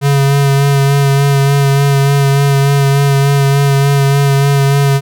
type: tone with vibrato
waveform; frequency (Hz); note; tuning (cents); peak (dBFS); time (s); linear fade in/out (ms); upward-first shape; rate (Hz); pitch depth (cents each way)
square; 139.5; C#3; +11; -8; 0.01-5.01; 50; sine; 3.4; 21
effects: none